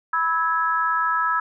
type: chord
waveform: sine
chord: E major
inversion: second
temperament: equal with one note detuned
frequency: 987.8 / 1305.6 / 1661.2 Hz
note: B5 / E6 / G#6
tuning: 0 / -17 / 0 cents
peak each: -25 / -21 / -25 dBFS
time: 0.13-1.4 s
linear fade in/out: 5 ms
effects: none